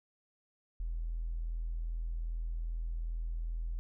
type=tone with tanh clipping; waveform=triangle; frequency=41.26 Hz; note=E1; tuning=2 cents sharp; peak=-33 dBFS; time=0.8-3.79 s; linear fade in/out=0 ms; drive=2 dB; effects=none